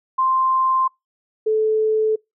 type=tone pair in turn; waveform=sine; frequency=1046.5 / 435.2 Hz; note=C6 / A4; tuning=0 / -19 cents; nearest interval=octave + minor third; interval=1519 cents; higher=first; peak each=-15 dBFS; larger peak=neither; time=0.18-0.88 / 1.46-2.16 s; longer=neither; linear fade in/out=10 ms; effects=noise-tail reverb RT60 0.2 s tail -26 dB re dry